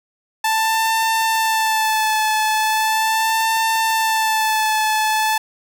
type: tone with vibrato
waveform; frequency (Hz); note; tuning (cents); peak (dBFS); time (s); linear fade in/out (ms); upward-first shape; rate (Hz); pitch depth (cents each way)
sawtooth; 880; A5; 0; -12; 0.44-5.38; 5; sine; 0.39; 29
effects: none